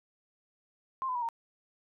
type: tone with pitch steps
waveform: sine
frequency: 1055 / 1009.1 / 965.2 / 923.2 Hz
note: C6 / B5 / B5 / A#5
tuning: +14 / +37 / -40 / -17 cents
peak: -30 dBFS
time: 1.02-1.288 s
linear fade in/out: 0 ms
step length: 67 ms
effects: none